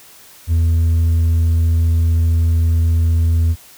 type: tone with hard clipping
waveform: triangle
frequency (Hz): 82.41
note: E2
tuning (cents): 0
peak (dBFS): -10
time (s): 0.47-3.56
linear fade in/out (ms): 50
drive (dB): 1
effects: white hiss -43 dBFS RMS until 3.77 s